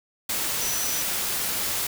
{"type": "tone in noise", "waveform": "sine", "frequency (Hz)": 5920, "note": "F#8", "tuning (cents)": 0, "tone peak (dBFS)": -30, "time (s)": [0.61, 1.02], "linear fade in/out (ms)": 5, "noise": "white", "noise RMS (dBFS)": -27, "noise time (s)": [0.29, 1.87], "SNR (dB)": -6, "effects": []}